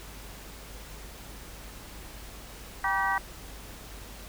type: tone cluster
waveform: sine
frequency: 784 / 961 / 1159 / 1542 / 1925 Hz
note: G5 / B5 / D6 / G6 / B6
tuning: 0 / -48 / -23 / -29 / -45 cents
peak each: -31 dBFS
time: 2.84-3.18 s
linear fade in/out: 2 ms
effects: added 50 Hz sine -46 dBFS peak until 4.28 s + pink hiss -46 dBFS RMS until 4.28 s